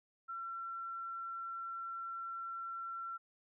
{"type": "tone", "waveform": "sine", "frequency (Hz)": 1355, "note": "E6", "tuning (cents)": 47, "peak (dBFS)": -40, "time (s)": [0.28, 3.18], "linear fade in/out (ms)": 20, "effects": []}